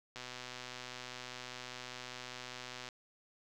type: click train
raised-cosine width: 0.2 ms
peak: -27 dBFS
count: 342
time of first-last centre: 0.16-2.888 s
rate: 125 Hz
effects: none